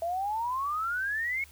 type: exponential sweep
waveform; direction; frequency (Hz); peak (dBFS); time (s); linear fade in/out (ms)
sine; up; 659.3 to 2217; -28; 0.02-1.44; 2
effects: added 73 Hz sine -54 dBFS peak until 1.51 s + white hiss -56 dBFS RMS until 1.51 s